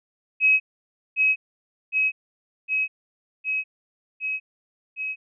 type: tone with echo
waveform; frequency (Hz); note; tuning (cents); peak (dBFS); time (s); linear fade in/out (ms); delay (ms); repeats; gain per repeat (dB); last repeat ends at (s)
sine; 2550; D#7; +42; -14; 0.4-0.6; 50; 760; 6; -2; 5.16
effects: none